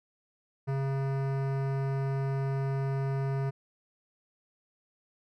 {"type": "tone with hard clipping", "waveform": "sine", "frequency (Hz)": 136.1, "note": "C#3", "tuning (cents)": -31, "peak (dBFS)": -30, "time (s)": [0.67, 3.51], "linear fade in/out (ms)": 20, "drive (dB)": 18, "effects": []}